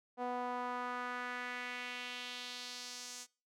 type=tone with band-pass filter sweep; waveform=sawtooth; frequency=246.9 Hz; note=B3; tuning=in tune; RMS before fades=-42 dBFS; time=0.17-3.27 s; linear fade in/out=50 ms; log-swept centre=710 to 6800 Hz; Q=2; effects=noise-tail reverb RT60 0.4 s tail -25 dB re dry